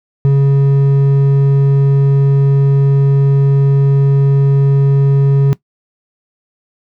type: tone with hard clipping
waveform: sine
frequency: 138.59 Hz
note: C#3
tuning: in tune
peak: -8 dBFS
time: 0.25-5.53 s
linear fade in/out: 0 ms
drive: 5 dB
effects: noise-tail reverb RT60 0.1 s tail -19 dB re dry